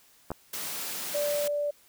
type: clicks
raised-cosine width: 1 ms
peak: -19 dBFS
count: 2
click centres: 0.305 / 0.317 s
type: high-pass noise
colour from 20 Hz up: white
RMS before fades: -35 dBFS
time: 0.53-1.48 s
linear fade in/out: 5 ms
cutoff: 140 Hz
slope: 96 dB/octave
type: tone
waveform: sine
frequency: 584 Hz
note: D5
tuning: 10 cents flat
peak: -26 dBFS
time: 1.14-1.71 s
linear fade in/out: 10 ms
effects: white hiss -60 dBFS RMS until 1.88 s